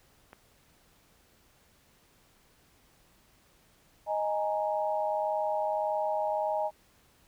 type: click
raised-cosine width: 0.5 ms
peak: -32 dBFS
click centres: 0.331 s
type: chord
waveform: sine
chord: D# suspended fourth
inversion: none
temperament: equal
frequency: 622.3 / 830.6 / 932.3 Hz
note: D#5 / G#5 / A#5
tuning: 0 / 0 / 0 cents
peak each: -30 / -31 / -36 dBFS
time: 4.06-6.71 s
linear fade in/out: 50 ms
effects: pink hiss -64 dBFS RMS until 7.27 s